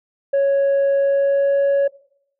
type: tone with pitch glide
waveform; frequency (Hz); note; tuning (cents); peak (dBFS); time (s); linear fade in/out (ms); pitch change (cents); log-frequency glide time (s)
sine; 554.4 to 558.3; C#5 to C#5; 0 to +12; -11; 0.33-1.88; 10; +12; 0.96-1.59
effects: noise-tail reverb RT60 0.7 s tail -22 dB re dry + tanh soft clip ceiling -13 dBFS